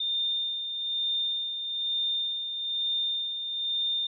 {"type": "tone with tremolo", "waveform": "sine", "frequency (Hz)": 3618, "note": "A7", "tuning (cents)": 48, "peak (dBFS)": -25, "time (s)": [0, 4.07], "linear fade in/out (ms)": 5, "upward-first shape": "sine", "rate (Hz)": 1.1, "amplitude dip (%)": 50, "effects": []}